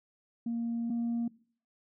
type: tone pair in turn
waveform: sine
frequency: 233.1 / 234.4 Hz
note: A#3 / A#3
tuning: 0 / +10 cents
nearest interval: unison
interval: 10 cents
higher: second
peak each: -29 / -27 dBFS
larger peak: second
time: 0.46-0.9 / 0.9-1.28 s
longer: first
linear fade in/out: 5 ms
effects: noise-tail reverb RT60 0.5 s tail -22 dB re dry + tanh soft clip ceiling -27 dBFS